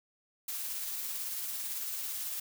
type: noise with tremolo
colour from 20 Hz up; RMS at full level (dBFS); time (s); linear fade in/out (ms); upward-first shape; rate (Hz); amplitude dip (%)
blue; -36; 0.48-2.4; 5; triangle; 18; 30
effects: none